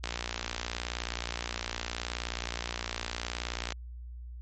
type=click train; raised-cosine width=0.2 ms; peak=-15 dBFS; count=219; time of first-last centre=0.04-3.722 s; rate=59.2 Hz; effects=added 60 Hz sine -40 dBFS peak until 4.41 s + MP3 32 kbps